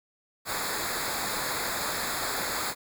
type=noise with comb filter; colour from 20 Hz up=pink; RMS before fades=-31 dBFS; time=0.45-2.75 s; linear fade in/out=50 ms; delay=0.34 ms; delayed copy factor=-0.85; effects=none